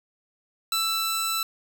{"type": "tone pair together", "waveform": "sawtooth", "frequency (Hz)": [1327, 3980], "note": ["E6", "B7"], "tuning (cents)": [11, 13], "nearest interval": "octave + perfect fifth", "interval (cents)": 1902, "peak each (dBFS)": [-24, -23], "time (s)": [0.72, 1.43], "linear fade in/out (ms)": 2, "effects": []}